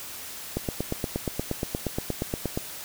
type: click train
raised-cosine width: 2 ms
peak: -13 dBFS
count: 18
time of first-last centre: 0.57-2.575 s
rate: 8.48 Hz
effects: white hiss -39 dBFS RMS until 2.84 s